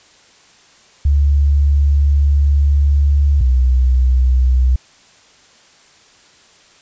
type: tone pair in turn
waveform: sine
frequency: 71.3 / 63.46 Hz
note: C#2 / B1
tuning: +49 / +48 cents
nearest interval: major second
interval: 201 cents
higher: first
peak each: -9 dBFS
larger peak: neither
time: 1.05-3.41 / 3.41-4.76 s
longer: first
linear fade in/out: 5 ms
effects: white hiss -48 dBFS RMS until 6.81 s + resampled to 16000 Hz